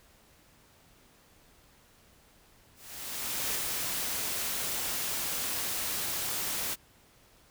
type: noise with ADSR envelope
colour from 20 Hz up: white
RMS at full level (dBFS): -31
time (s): 2.75-6.76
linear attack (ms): 800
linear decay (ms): 15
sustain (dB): -2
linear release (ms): 31
effects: pink hiss -61 dBFS RMS until 7.5 s